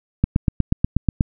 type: click train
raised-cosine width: 5 ms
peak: -3 dBFS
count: 9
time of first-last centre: 0.24-1.209 s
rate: 8.26 Hz
effects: none